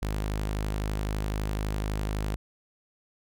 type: tone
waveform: sawtooth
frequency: 51.91 Hz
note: G#1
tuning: in tune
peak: -24 dBFS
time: 0.02-2.36 s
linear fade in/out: 5 ms
effects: none